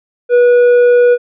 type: tone with tanh clipping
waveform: sine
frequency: 486.5 Hz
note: B4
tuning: 26 cents flat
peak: -6 dBFS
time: 0.29-1.18 s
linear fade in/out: 50 ms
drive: 6 dB
effects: none